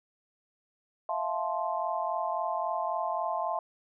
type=chord; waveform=sine; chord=F major seventh; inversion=third; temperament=just; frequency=654.8 / 698.5 / 873.1 / 1047.7 Hz; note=E5 / F5 / A5 / C6; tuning=-12 / 0 / -14 / +2 cents; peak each=-34 dBFS; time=1.09-3.59 s; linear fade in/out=2 ms; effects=none